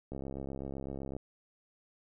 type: click train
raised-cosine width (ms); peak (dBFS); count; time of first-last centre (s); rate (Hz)
2; -27; 72; 0.12-1.166; 67.9
effects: none